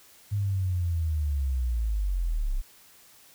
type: linear sweep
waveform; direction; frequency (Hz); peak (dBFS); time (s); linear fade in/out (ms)
sine; down; 103.83 to 30.48; -24; 0.31-2.62; 20
effects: white hiss -55 dBFS RMS until 3.34 s